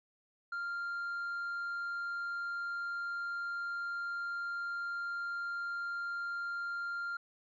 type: tone with tanh clipping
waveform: sine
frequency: 1394 Hz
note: F6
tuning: 4 cents flat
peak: -36 dBFS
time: 0.52-7.17 s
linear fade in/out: 5 ms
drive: 2 dB
effects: none